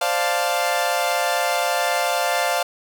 sawtooth chord, D minor seventh, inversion third, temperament equal, 523.3 / 587.3 / 698.5 / 880 Hz, C5 / D5 / F5 / A5, 0 / 0 / 0 / 0 cents, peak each -23 / -22 / -18 / -23 dBFS, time 0.01-2.63 s, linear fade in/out 5 ms, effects none

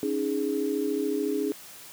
sine chord, C# suspended second, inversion none, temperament equal, 277.2 / 311.1 / 415.3 Hz, C#4 / D#4 / G#4, 0 / 0 / 0 cents, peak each -30 / -30 / -28 dBFS, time 0.03-1.52 s, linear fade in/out 0 ms, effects white hiss -46 dBFS RMS until 1.92 s + high-pass 100 Hz 12 dB/octave

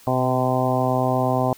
harmonic tone with a mistuned harmonic, 128.3 Hz, C3, 34 cents flat, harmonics 1 / 2 / 3 / 4 / 5 / 6 / 7 / 8, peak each -24 / -25 / -29 / -28 / -24 / -25 / -30 / -29 dBFS, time 0.07-1.53 s, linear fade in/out 2 ms, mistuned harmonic 1, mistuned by -30 cents, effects white hiss -49 dBFS RMS until 1.57 s

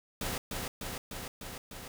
pink noise with echo, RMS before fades -35 dBFS, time 0.21-0.38 s, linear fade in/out 2 ms, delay 300 ms, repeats 5, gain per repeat -2 dB, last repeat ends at 1.88 s, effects none

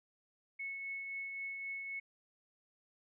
sine tone with tremolo, 2200 Hz, C#7, 14 cents flat, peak -38 dBFS, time 0.59-2 s, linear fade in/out 10 ms, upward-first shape triangle, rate 3.8 Hz, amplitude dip 35%, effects none

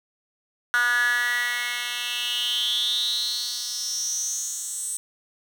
10% pulse tone with high-pass filter sweep, 242.3 Hz, B3, 33 cents flat, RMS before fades -26 dBFS, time 0.74-4.97 s, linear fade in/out 0 ms, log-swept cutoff 1500 to 8300 Hz, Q 8.3, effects none

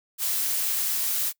blue noise, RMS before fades -26 dBFS, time 0.18-1.33 s, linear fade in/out 50 ms, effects noise-tail reverb RT60 0.1 s tail -24 dB re dry

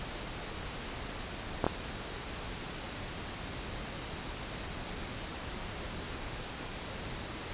clicks, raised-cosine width 1 ms, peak -12 dBFS, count 2, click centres 1.642 / 1.666 s, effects pink hiss -40 dBFS RMS until 7.53 s + resampled to 8000 Hz

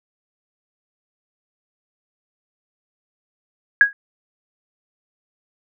sine tone with exponential decay, 1649 Hz, G#6, 13 cents flat, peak -3 dBFS, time 3.81-3.93 s, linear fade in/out 1 ms, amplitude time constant 26 ms, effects none

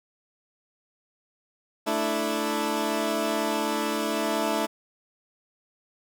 15% pulse chord, A suspended fourth, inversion none, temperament equal, 220 / 293.7 / 329.6 Hz, A3 / D4 / E4, 0 / 0 / 0 cents, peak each -23 dBFS, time 1.86-4.67 s, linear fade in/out 20 ms, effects none

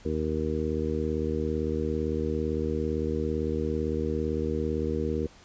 harmonic tone, 77.78 Hz, D#2, in tune, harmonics 1 / 2 / 3 / 4 / 5 / 6, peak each -32 / -36 / -33 / -34 / -33 / -32 dBFS, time 0.05-5.27 s, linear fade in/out 5 ms, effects pink hiss -54 dBFS RMS until 5.44 s + resampled to 16000 Hz

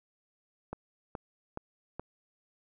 click train, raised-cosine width 1 ms, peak -23 dBFS, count 4, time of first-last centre 0.73-1.996 s, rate 2.37 Hz, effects none

